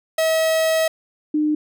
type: tone pair in turn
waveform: 45% pulse / sine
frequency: 642 / 303 Hz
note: E5 / D#4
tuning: -46 / -46 cents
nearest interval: octave + minor second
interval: 1300 cents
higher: first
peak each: -16 dBFS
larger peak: neither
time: 0.18-0.88 / 1.34-1.55 s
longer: first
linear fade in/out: 5 ms
effects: none